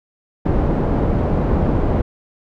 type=low-pass noise; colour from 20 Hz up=pink; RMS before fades=-17 dBFS; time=0.45-2.02 s; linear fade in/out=10 ms; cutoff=630 Hz; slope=12 dB/octave; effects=none